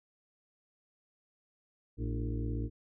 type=harmonic tone with a mistuned harmonic; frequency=56.7 Hz; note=A#1; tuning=47 cents flat; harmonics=1 / 2 / 4 / 5 / 6 / 7 / 8; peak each=-35 / -36 / -44 / -41 / -46 / -51 / -48 dBFS; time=1.97-2.7 s; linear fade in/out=50 ms; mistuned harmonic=5; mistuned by=+73 cents; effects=none

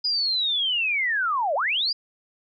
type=linear two-way sweep; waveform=sine; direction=down then up; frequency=4978 to 534 to 4978 Hz; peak=-21 dBFS; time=0.04-1.93 s; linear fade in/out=10 ms; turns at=1.55 s; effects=none

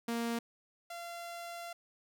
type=tone pair in turn; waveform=sawtooth; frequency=233.1 / 686.7 Hz; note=A#3 / F5; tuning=0 / -29 cents; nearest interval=octave + perfect fifth; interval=1871 cents; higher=second; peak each=-29 / -38 dBFS; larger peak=first; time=0.08-0.39 / 0.9-1.73 s; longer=second; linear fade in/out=5 ms; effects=none

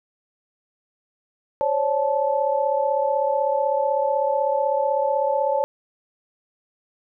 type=tone cluster; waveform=sine; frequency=537 / 573 / 872 Hz; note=C5 / D5 / A5; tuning=+45 / -43 / -16 cents; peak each=-23 dBFS; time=1.61-5.64 s; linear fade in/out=0 ms; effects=none

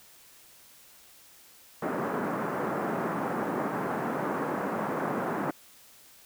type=band-pass noise; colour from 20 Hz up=pink; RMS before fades=-31 dBFS; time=1.82-5.51 s; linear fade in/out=5 ms; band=180 to 1500 Hz; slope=24 dB/octave; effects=white hiss -55 dBFS RMS until 6.25 s

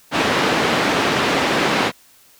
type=band-pass noise; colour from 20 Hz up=pink; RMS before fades=-18 dBFS; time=0.11-1.92 s; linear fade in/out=50 ms; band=230 to 3400 Hz; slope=12 dB/octave; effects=white hiss -51 dBFS RMS until 2.39 s

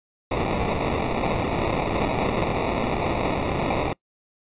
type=noise with sample-and-hold; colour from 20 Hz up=blue; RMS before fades=-24 dBFS; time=0.31-3.93 s; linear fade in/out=2 ms; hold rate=1575 Hz; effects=noise-tail reverb RT60 0.1 s tail -24 dB re dry + resampled to 8000 Hz

